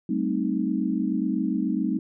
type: chord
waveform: sine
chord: A half-diminished seventh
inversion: third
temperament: equal with one note detuned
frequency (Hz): 192.74 / 220 / 261.6 / 311.1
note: G3 / A3 / C4 / Eb4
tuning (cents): -29 / 0 / 0 / 0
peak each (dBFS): -28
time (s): 0.09-1.99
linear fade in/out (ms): 5
effects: none